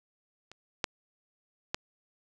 clicks, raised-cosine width 0.2 ms, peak -30 / -10 / -12 dBFS, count 3, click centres 0.516 / 0.842 / 1.745 s, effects none

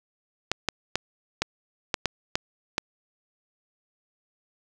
clicks, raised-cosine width 0.2 ms, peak -6 dBFS, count 8, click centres 0.516 / 0.687 / 0.956 / 1.42 / 1.942 / 2.057 / 2.355 / 2.781 s, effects none

